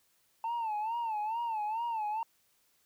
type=tone with vibrato; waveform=sine; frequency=890 Hz; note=A5; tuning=20 cents sharp; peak=-29 dBFS; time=0.44-2.23 s; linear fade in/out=2 ms; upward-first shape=sine; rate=2.3 Hz; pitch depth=110 cents each way; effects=tanh soft clip ceiling -30 dBFS + white hiss -71 dBFS RMS until 2.85 s